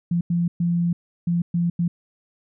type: tone bursts at uneven times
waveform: sine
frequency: 172 Hz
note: F3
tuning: 26 cents flat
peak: -18 dBFS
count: 6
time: 0.11-0.21 / 0.3-0.48 / 0.6-0.93 / 1.27-1.42 / 1.54-1.7 / 1.79-1.88 s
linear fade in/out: 5 ms
effects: none